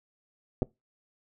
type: clicks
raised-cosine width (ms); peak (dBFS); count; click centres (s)
2; -14; 2; 0.621 / 0.629
effects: noise-tail reverb RT60 0.2 s tail -23 dB re dry